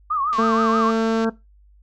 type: tone with vibrato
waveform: sine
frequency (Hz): 1174.7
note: D6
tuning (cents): 0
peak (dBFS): -19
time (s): 0.1-0.91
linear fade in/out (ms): 10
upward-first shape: triangle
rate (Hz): 6.3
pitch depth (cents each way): 170
type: click train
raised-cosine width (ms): 0.2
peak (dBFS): -19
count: 207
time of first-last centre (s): 0.33-1.246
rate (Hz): 225
type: harmonic tone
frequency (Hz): 224.9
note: A3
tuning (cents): +38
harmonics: 1 / 2 / 3 / 4 / 5 / 6 / 7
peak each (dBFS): -19 / -21 / -30 / -31 / -34 / -32 / -33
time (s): 0.38-1.3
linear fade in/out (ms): 10
effects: noise-tail reverb RT60 0.2 s tail -18 dB re dry + added 50 Hz sine -49 dBFS peak until 1.82 s